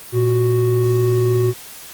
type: tone pair together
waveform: triangle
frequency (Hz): 115.94 / 370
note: A#2 / F#4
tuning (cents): -9 / 0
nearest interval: octave + minor sixth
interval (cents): 2009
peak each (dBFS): -14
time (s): 0.12-1.54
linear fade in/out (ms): 50
effects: white hiss -37 dBFS RMS until 1.93 s + Opus 32 kbps